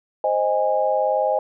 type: chord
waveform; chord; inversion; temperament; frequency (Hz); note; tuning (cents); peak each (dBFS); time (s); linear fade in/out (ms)
sine; Ab major; first; equal with one note detuned; 523.3 / 622.3 / 820.6; C5 / Eb5 / Ab5; 0 / 0 / -21; -22 / -21 / -22; 0.24-1.39; 2
effects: none